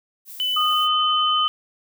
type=noise; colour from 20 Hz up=violet; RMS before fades=-38 dBFS; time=0.25-0.89 s; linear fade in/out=50 ms
type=tone with pitch glide; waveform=sine; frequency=3002 to 3046 Hz; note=F#7 to F#7; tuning=+24 to +50 cents; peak=-20 dBFS; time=0.4-1.48 s; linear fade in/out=0 ms; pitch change=+26 cents; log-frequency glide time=0.53-0.94 s
type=tone; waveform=sine; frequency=1235 Hz; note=D#6; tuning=13 cents flat; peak=-19 dBFS; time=0.56-1.48 s; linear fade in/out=10 ms
effects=none